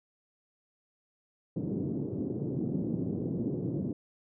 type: band-pass noise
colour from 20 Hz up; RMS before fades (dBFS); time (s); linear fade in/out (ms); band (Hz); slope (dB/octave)
pink; -33; 1.56-3.93; 5; 130 to 370; 24
effects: none